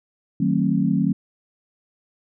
sine chord, D# diminished seventh, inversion none, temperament just, 155.56 / 186.68 / 224 / 268.8 Hz, D#3 / F#3 / A3 / C4, 0 / +16 / +31 / +47 cents, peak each -24 / -21 / -23 / -23 dBFS, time 0.4-1.13 s, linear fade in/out 5 ms, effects none

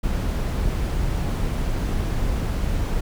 brown noise, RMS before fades -23 dBFS, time 0.03-3.01 s, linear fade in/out 10 ms, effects none

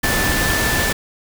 sine tone in noise, 1760 Hz, A6, in tune, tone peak -21 dBFS, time 0.03-0.93 s, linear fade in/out 10 ms, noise pink, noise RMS -19 dBFS, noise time 0.03-0.93 s, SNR -5 dB, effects none

